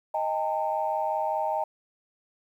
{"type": "tone cluster", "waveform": "sine", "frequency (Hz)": [625, 801, 906], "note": ["D#5", "G5", "A#5"], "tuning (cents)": [8, 37, -50], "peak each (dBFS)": -29, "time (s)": [0.14, 1.64], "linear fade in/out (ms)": 5, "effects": ["tanh soft clip ceiling -15 dBFS", "10-bit"]}